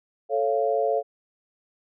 sine chord, A augmented, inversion none, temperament equal with one note detuned, 440 / 554.4 / 691.2 Hz, A4 / C#5 / E#5, 0 / 0 / -18 cents, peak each -25 dBFS, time 0.29-1.03 s, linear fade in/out 50 ms, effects none

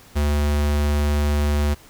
square tone, 73.42 Hz, D2, in tune, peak -18 dBFS, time 0.15-1.75 s, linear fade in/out 20 ms, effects pink hiss -48 dBFS RMS until 1.89 s

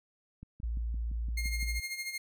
click train, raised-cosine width 5 ms, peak -33 dBFS, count 8, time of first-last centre 0.43-1.629 s, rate 5.84 Hz
sine tone, 57.2 Hz, A#1, 32 cents flat, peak -31 dBFS, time 0.63-1.8 s, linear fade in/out 5 ms
sawtooth tone with tremolo, 2130 Hz, C7, 30 cents sharp, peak -30 dBFS, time 1.37-2.18 s, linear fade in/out 5 ms, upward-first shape sine, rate 13 Hz, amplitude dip 65%
effects none

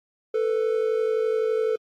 triangle tone pair together, 442.1 / 493.9 Hz, A4 / B4, +8 / 0 cents, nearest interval major second, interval 192 cents, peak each -20 / -25 dBFS, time 0.34-1.76 s, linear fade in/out 5 ms, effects AAC 48 kbps

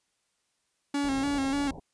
45% pulse tone with vibrato, 277.2 Hz, C#4, in tune, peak -26 dBFS, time 0.94-1.71 s, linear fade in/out 5 ms, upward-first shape square, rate 3.4 Hz, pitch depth 43 cents each way
pink low-pass noise, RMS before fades -42 dBFS, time 1.03-1.8 s, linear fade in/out 10 ms, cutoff 940 Hz, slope 96 dB/octave
effects white hiss -75 dBFS RMS until 1.93 s + resampled to 22050 Hz

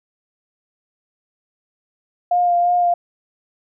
sine tone with vibrato, 704 Hz, F5, 14 cents sharp, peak -13 dBFS, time 2.31-2.94 s, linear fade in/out 5 ms, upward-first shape sine, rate 2.9 Hz, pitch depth 18 cents each way, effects none

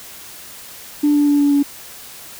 sine tone with pitch steps, 293.7 / 291.3 / 289 / 286.7 / 284.4 Hz, D4 / D4 / D4 / D4 / C#4, 0 / -14 / -28 / -42 / +45 cents, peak -10 dBFS, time 1.03-1.63 s, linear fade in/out 10 ms, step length 120 ms, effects tanh soft clip ceiling -7 dBFS + white hiss -37 dBFS RMS until 2.39 s

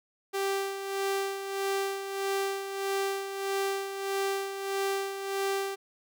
sawtooth tone with tremolo, 392 Hz, G4, in tune, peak -23 dBFS, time 0.33-5.76 s, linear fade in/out 20 ms, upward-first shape sine, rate 1.6 Hz, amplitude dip 60%, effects none

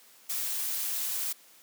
blue noise, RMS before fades -32 dBFS, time 0.29-1.33 s, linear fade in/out 10 ms, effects white hiss -57 dBFS RMS until 1.62 s + high-pass 200 Hz 12 dB/octave

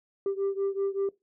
sine beating tone pair, 392 / 397.2 Hz, G4 / G4, 0 / +23 cents, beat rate 5.2 Hz, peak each -27 / -29 dBFS, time 0.26-1.09 s, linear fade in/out 2 ms, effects noise-tail reverb RT60 0.2 s tail -20 dB re dry + tanh soft clip ceiling -23 dBFS

